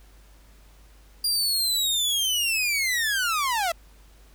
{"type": "linear sweep", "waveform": "sawtooth", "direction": "down", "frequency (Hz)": [4827, 643], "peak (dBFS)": -19, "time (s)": [1.24, 3.72], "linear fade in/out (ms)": 5, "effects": ["added 50 Hz sine -50 dBFS peak until 4.34 s", "pink hiss -58 dBFS RMS until 4.34 s"]}